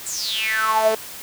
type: tone with high-pass filter sweep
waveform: sawtooth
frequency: 220 Hz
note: A3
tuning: in tune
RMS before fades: -21 dBFS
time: 0.06-0.95 s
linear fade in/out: 5 ms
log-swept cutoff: 8000 to 500 Hz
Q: 9.5
effects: white hiss -36 dBFS RMS until 1.22 s